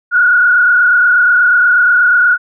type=tone with frequency modulation; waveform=sine; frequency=1447 Hz; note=F#6; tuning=39 cents flat; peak=-6 dBFS; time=0.11-2.38 s; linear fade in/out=50 ms; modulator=28.3 Hz; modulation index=1.6; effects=none

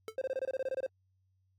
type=tone with exponential decay; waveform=square; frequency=440 Hz; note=A4; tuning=in tune; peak=-35 dBFS; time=0.08-0.16 s; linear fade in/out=1 ms; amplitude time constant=16 ms
type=tone bursts; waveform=triangle; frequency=526 Hz; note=C5; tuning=9 cents sharp; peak=-29 dBFS; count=12; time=0.18-0.864 s; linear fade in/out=2 ms; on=35 ms; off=24 ms
effects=added 94 Hz sine -70 dBFS peak until 1.58 s + AAC 64 kbps

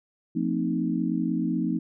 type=chord; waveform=sine; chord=F dominant seventh; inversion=none; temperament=equal with one note detuned; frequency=174.61 / 225.4 / 261.6 / 311.1 Hz; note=F3 / A3 / C4 / Eb4; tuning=0 / +42 / 0 / 0 cents; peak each=-29 dBFS; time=0.35-1.79 s; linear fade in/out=10 ms; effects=none

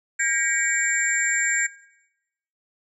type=tone cluster; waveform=sine; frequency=1615 / 1896 / 2254 / 7340 Hz; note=G#6 / A#6 / C#7 / A#8; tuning=-49 / +29 / +28 / -28 cents; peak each=-24 / -27 / -28 / -26 dBFS; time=0.19-1.67 s; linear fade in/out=10 ms; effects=noise-tail reverb RT60 0.9 s tail -18 dB re dry

